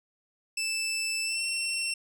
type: tone with pitch glide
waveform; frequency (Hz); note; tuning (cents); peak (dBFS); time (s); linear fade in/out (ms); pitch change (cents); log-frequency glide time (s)
20% pulse; 2641 to 2712; E7 to E7; +3 to +49; -23; 0.57-1.94; 5; +46; 1.23-1.42
effects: none